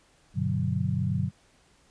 sine chord, G major seventh, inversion none, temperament equal, 98 / 123.47 / 146.83 / 185 Hz, G2 / B2 / D3 / F#3, 0 / 0 / 0 / 0 cents, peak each -30 dBFS, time 0.34-1.31 s, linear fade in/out 50 ms, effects pink hiss -62 dBFS RMS until 1.9 s + resampled to 22050 Hz

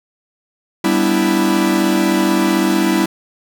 45% pulse chord, E minor seventh, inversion first, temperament equal, 196 / 246.9 / 293.7 / 329.6 Hz, G3 / B3 / D4 / E4, 0 / 0 / 0 / 0 cents, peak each -18 / -21 / -20 / -16 dBFS, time 0.84-3.06 s, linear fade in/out 5 ms, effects none

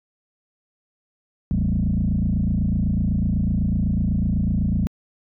sine tone with frequency modulation, 131.4 Hz, C3, 8 cents sharp, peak -17 dBFS, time 1.51-4.87 s, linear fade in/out 0 ms, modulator 28 Hz, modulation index 3.3, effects tanh soft clip ceiling -13 dBFS

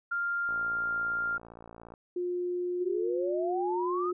sine tone, 1396.9 Hz, F6, in tune, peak -28 dBFS, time 0.11-1.38 s, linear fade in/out 10 ms
click train, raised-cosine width 1 ms, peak -33 dBFS, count 84, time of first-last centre 0.49-1.939 s, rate 57.3 Hz
sine tone with pitch glide, 355.9 to 358 Hz, F4 to F4, +33 to +43 cents, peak -29 dBFS, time 2.16-4.13 s, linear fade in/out 5 ms, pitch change +10 cents, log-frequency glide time 2.49-3.52 s
sine exponential sweep, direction up, 354.8 to 1293 Hz, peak -31 dBFS, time 2.8-4.12 s, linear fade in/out 20 ms
effects none

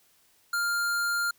square tone, 1400 Hz, F6, 4 cents sharp, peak -26 dBFS, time 0.53-1.31 s, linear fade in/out 5 ms, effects white hiss -64 dBFS RMS until 1.38 s

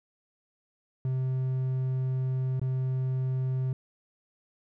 triangle tone with dropouts, 130 Hz, C3, 11 cents flat, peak -24 dBFS, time 1.05-3.73 s, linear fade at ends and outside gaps 2 ms, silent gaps 2.596-2.615 s, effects none

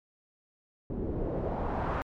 pink noise with low-pass filter sweep, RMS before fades -32 dBFS, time 0.9-2.02 s, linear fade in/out 0 ms, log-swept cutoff 310 to 1300 Hz, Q 1.7, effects MP3 96 kbps

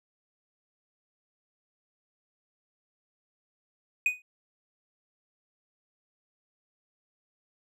triangle tone with exponential decay, 2489 Hz, D#7, in tune, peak -17 dBFS, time 4.06-4.22 s, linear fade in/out 2 ms, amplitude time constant 33 ms, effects none

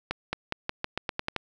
accelerating click train, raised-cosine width 0.3 ms, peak -12 dBFS, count 10, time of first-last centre 0.11-1.363 s, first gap 220 ms, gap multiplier 0.88, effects none

